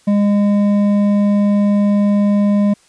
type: tone with hard clipping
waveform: triangle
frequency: 204.1 Hz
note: G#3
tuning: 30 cents flat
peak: -12 dBFS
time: 0.07-2.74 s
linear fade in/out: 10 ms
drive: 11 dB
effects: white hiss -52 dBFS RMS until 2.88 s + resampled to 22050 Hz